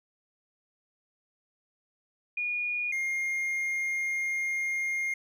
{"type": "tone pair in turn", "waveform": ["sine", "triangle"], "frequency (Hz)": [2443, 2126], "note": ["D#7", "C7"], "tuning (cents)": [-32, 27], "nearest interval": "major second", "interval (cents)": 241, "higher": "first", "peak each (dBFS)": [-28, -26], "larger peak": "second", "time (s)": [[2.37, 2.92], [2.92, 5.14]], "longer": "second", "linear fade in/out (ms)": 5, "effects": []}